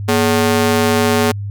sawtooth ring-modulated tone, 329.6 Hz, E4, in tune, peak -5 dBFS, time 0.08-1.32 s, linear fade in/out 10 ms, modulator 92.9 Hz, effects added 101 Hz sine -21 dBFS peak until 1.5 s

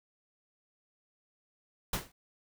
pink noise with exponential decay, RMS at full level -28 dBFS, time 1.93-2.12 s, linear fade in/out 5 ms, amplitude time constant 41 ms, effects none

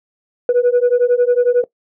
sine beating tone pair, 483.4 / 494.4 Hz, B4 / B4, -37 / +2 cents, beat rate 11 Hz, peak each -12 dBFS, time 0.49-1.64 s, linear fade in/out 2 ms, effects noise-tail reverb RT60 0.1 s tail -19 dB re dry + tanh soft clip ceiling -7 dBFS

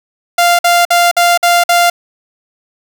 sawtooth tone bursts, 696 Hz, F5, 6 cents flat, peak -3 dBFS, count 6, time 0.38-1.9 s, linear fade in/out 5 ms, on 210 ms, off 52 ms, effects none

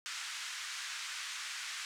pink band-pass noise, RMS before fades -42 dBFS, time 0.06-1.85 s, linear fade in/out 0 ms, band 1400 to 7900 Hz, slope 24 dB/octave, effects none

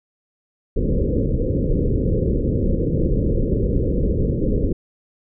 pink low-pass noise, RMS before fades -19 dBFS, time 0.76-4.73 s, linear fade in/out 10 ms, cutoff 540 Hz, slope 96 dB/octave, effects none

